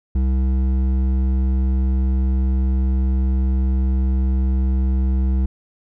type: tone with hard clipping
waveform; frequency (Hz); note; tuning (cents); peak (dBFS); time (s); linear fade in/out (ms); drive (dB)
sine; 65; C2; -11; -17; 0.15-5.46; 5; 9
effects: none